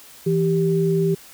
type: tone pair together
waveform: sine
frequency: 164.9 / 392.2 Hz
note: E3 / G4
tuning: +1 / +1 cents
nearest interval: octave + minor third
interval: 1500 cents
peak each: -19 dBFS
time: 0.26-1.15 s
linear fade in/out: 10 ms
effects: white hiss -45 dBFS RMS until 1.33 s